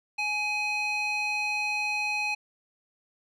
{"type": "tone with band-pass filter", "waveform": "square", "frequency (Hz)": 838, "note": "G#5", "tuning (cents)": 15, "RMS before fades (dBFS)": -29, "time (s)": [0.18, 2.35], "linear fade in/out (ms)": 10, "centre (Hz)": 2700, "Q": 2.3, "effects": []}